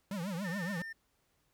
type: tone with vibrato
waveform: square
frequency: 185 Hz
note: F#3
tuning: in tune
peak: -36 dBFS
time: 0.11-0.82 s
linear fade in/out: 2 ms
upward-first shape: triangle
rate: 7.1 Hz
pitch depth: 250 cents each way
type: tone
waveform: triangle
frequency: 1805 Hz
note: A6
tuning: 44 cents sharp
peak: -39 dBFS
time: 0.44-0.93 s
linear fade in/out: 10 ms
effects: pink hiss -75 dBFS RMS until 1.53 s